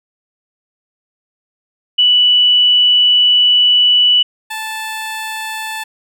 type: tone pair in turn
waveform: sine / 15% pulse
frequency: 2960 / 877 Hz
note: F#7 / A5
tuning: 0 / -6 cents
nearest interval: octave + major sixth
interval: 2106 cents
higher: first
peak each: -7 / -15 dBFS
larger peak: first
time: 1.98-4.23 / 4.5-5.84 s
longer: first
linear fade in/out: 10 ms
effects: none